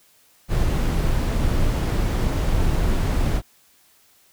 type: noise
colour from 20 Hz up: brown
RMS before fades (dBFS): -20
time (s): 0.48-3.42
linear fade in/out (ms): 50
effects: white hiss -57 dBFS RMS until 4.32 s